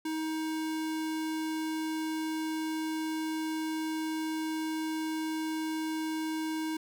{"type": "tone", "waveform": "square", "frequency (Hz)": 315.9, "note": "D#4", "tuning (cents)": 26, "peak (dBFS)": -32, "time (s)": [0.05, 6.77], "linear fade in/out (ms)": 5, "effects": []}